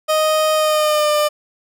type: tone with pitch glide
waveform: 30% pulse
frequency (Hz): 622.3 to 598.7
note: D#5 to D5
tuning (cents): 0 to +33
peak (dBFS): -11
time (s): 0.08-1.29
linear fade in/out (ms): 20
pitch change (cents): -67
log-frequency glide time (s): 0.54-1.1
effects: none